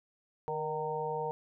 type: harmonic tone with a mistuned harmonic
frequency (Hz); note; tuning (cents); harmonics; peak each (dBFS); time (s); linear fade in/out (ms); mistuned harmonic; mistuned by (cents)
153.3; D#3; -25; 1 / 3 / 4 / 5 / 6; -43 / -35 / -44 / -40 / -37; 0.48-1.31; 0; 3; +37
effects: none